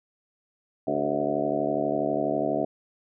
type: harmonic tone with a mistuned harmonic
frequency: 72.2 Hz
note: D2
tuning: 29 cents flat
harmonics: 2 / 3 / 4 / 5 / 6 / 7 / 8 / 9 / 10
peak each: -39 / -35 / -30 / -32 / -35 / -35 / -33 / -28 / -33 dBFS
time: 0.87-2.65 s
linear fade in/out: 5 ms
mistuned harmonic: 5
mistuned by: +59 cents
effects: none